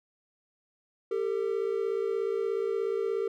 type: tone pair together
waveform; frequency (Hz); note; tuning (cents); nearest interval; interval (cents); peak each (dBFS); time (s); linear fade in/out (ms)
triangle; 395.3 / 452.1; G4 / A4; +15 / +47; major second; 232; -28; 1.11-3.28; 5
effects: none